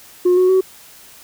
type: tone with pitch steps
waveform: sine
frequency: 359.3 / 367.7 / 376.3 Hz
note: F4 / F#4 / F#4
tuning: +49 / -11 / +29 cents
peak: -8 dBFS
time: 0.25-0.61 s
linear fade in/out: 10 ms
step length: 120 ms
effects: tanh soft clip ceiling -8 dBFS + white hiss -43 dBFS RMS until 1.23 s